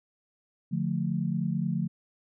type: chord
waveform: sine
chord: D minor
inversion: none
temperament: just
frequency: 146.83 / 176.2 / 220.2 Hz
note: D3 / F3 / A3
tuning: 0 / +16 / +2 cents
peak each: -31 / -29 / -32 dBFS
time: 0.71-1.88 s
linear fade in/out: 20 ms
effects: none